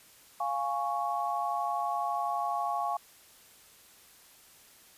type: chord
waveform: sine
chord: Db major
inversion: first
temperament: equal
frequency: 698.5 / 830.6 / 1108.7 Hz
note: F5 / Ab5 / Db6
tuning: 0 / 0 / 0 cents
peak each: -33 dBFS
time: 0.4-2.97 s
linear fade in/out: 5 ms
effects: white hiss -57 dBFS RMS until 4.97 s + resampled to 32000 Hz